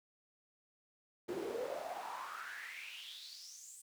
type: noise with high-pass filter sweep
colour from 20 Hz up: brown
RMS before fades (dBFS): -45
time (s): 1.28-3.82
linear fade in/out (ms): 10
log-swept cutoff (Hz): 320 to 8500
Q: 6.8
effects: none